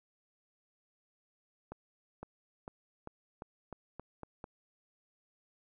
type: accelerating click train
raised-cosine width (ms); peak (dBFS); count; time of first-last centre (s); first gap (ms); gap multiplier
1; -29; 9; 1.72-4.442; 510; 0.88
effects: none